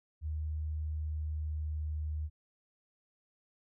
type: tone with pitch glide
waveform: sine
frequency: 77.1 to 76.57 Hz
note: D#2 to D#2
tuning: -15 to -27 cents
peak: -33 dBFS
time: 0.21-2.3 s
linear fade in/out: 50 ms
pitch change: -12 cents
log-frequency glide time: 0.82-1.89 s
effects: none